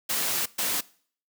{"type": "noise bursts at uneven times", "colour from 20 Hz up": "white", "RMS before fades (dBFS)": -27, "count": 2, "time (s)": [[0.09, 0.46], [0.58, 0.81]], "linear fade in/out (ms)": 10, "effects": ["noise-tail reverb RT60 0.5 s tail -21 dB re dry", "high-pass 150 Hz 12 dB/octave"]}